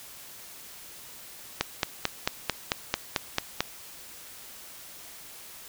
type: click train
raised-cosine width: 0.2 ms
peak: -6 dBFS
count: 10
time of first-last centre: 1.61-3.606 s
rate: 4.51 Hz
effects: white hiss -46 dBFS RMS until 5.68 s